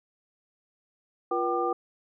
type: tone cluster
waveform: sine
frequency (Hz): 348.2 / 481 / 770 / 1198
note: F4 / B4 / G5 / D6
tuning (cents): -5 / -46 / -31 / +34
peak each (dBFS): -30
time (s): 1.31-1.73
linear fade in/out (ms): 5
effects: none